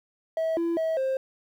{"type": "tone with pitch steps", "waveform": "triangle", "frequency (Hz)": [647, 336.5, 645, 529], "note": ["E5", "E4", "E5", "C5"], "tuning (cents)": [-32, 36, -38, 19], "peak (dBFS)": -21, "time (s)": [0.37, 1.17], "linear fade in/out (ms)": 2, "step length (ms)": 200, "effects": ["tanh soft clip ceiling -18 dBFS", "10-bit"]}